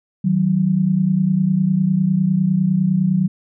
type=tone pair together; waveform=sine; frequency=157.9 / 187.78 Hz; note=D#3 / F#3; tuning=+26 / +26 cents; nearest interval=minor third; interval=300 cents; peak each=-19 / -15 dBFS; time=0.24-3.28 s; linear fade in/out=10 ms; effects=none